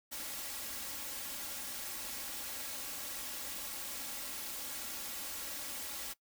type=noise with comb filter; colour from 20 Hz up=white; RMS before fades=-42 dBFS; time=0.11-6.14 s; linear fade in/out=20 ms; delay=3.6 ms; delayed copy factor=+0.7; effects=noise-tail reverb RT60 0.1 s tail -20 dB re dry